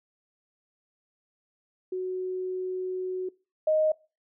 sine tone pair in turn, 370 / 622.3 Hz, F#4 / D#5, 0 / 0 cents, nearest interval major sixth, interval 900 cents, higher second, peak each -28 / -20 dBFS, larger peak second, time 1.92-3.29 / 3.67-3.92 s, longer first, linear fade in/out 5 ms, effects noise-tail reverb RT60 0.3 s tail -22 dB re dry

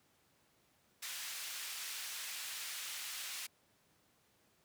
pink band-pass noise, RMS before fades -44 dBFS, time 1.02-3.47 s, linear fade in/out 10 ms, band 2100 to 16000 Hz, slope 12 dB/octave, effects pink hiss -72 dBFS RMS until 4.64 s + high-pass 100 Hz 12 dB/octave

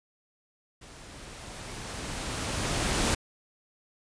pink noise with level ramp, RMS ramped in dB -49 to -25 dBFS, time 0.81-3.15 s, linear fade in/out 10 ms, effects resampled to 22050 Hz

